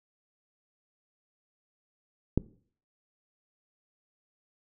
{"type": "click", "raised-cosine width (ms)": 3, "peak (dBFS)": -10, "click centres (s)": 2.376, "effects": ["noise-tail reverb RT60 0.5 s tail -20 dB re dry"]}